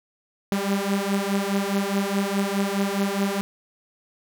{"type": "beating tone pair", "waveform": "sawtooth", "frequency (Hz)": [196, 200.8], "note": ["G3", "G3"], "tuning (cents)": [0, 42], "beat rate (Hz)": 4.8, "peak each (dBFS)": -21, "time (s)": [0.52, 3.41], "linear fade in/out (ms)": 0, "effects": []}